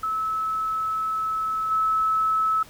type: tone with level steps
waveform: sine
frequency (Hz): 1300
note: E6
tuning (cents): -24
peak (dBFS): -23 / -19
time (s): 0.03-2.63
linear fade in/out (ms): 5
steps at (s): 1.7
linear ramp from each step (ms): 20
effects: pink hiss -48 dBFS RMS until 2.69 s